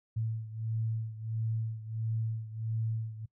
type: beating tone pair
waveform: sine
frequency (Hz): 111.3 / 112.8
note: A2 / A2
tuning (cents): +20 / +44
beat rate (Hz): 1.5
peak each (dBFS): -33 / -37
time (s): 0.16-3.26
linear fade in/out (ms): 10
effects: noise-tail reverb RT60 0.1 s tail -23 dB re dry